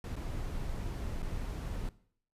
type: noise with dropouts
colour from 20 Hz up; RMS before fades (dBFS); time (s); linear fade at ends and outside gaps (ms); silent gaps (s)
brown; -37; 0.04-1.89; 2; 0.157-0.163 / 1.222-1.227
effects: noise-tail reverb RT60 0.6 s tail -19 dB re dry + resampled to 32000 Hz